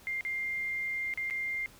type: tone with dropouts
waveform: sine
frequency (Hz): 2100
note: C7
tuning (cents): +6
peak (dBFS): -31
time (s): 0.07-1.66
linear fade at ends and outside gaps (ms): 0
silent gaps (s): 0.209-0.25 / 1.138-1.175 / 1.3-1.308
effects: pink hiss -56 dBFS RMS until 1.79 s